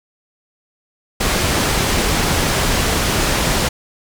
pink low-pass noise, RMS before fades -17 dBFS, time 1.2-3.69 s, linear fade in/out 10 ms, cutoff 9900 Hz, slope 12 dB/octave, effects none

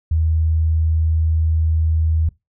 sine tone, 79.9 Hz, D#2, 47 cents sharp, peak -14 dBFS, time 0.11-2.29 s, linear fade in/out 5 ms, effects noise-tail reverb RT60 0.2 s tail -21 dB re dry

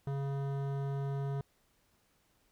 sine tone with hard clipping, 138.59 Hz, C#3, in tune, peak -35 dBFS, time 0.07-1.41 s, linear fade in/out 2 ms, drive 15 dB, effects pink hiss -72 dBFS RMS until 2.51 s

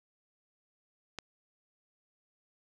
click, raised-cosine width 0.2 ms, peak -21 dBFS, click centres 1.187 s, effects none

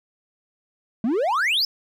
triangle exponential sweep, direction up, 207.7 to 5360 Hz, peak -17 dBFS, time 1.04-1.65 s, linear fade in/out 2 ms, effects none

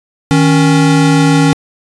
square tone pair together, 156.97 / 277.2 Hz, D#3 / C#4, +16 / 0 cents, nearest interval minor seventh, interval 984 cents, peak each -10 dBFS, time 0.31-1.53 s, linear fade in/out 0 ms, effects resampled to 22050 Hz

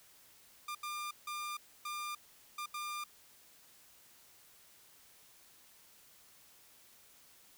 sawtooth tone bursts at uneven times, 1199 Hz, D6, 36 cents sharp, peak -35 dBFS, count 6, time 0.68-0.75 / 0.83-1.11 / 1.27-1.57 / 1.85-2.15 / 2.58-2.66 / 2.74-3.04 s, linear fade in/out 5 ms, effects white hiss -62 dBFS RMS until 7.57 s

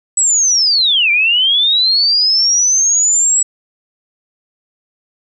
sine linear two-way sweep, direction down then up, 7960 to 2321 to 7820 Hz, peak -9 dBFS, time 0.17-3.43 s, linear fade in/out 5 ms, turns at 1.11 s, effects none

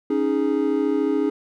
triangle chord, C# suspended second, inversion none, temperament equal, 277.2 / 311.1 / 415.3 Hz, C#4 / D#4 / G#4, 0 / 0 / 0 cents, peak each -21 dBFS, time 0.1-1.3 s, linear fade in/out 5 ms, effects none

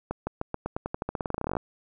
accelerating click train, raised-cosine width 1 ms, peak -15 dBFS, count 24, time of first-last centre 0.11-1.568 s, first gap 160 ms, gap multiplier 0.9, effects none

